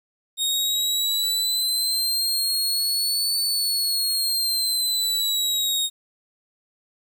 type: linear two-way sweep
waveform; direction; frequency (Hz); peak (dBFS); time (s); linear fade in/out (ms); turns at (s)
sawtooth; up then down; 3719 to 4500 to 3719; -18; 0.37-5.9; 50; 3.4
effects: 9-bit